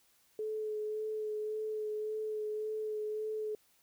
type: tone with vibrato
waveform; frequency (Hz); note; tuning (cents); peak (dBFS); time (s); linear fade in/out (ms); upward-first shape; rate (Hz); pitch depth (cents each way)
sine; 429.5; A4; -42; -34; 0.39-3.55; 2; sine; 1.8; 16
effects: white hiss -69 dBFS RMS until 3.82 s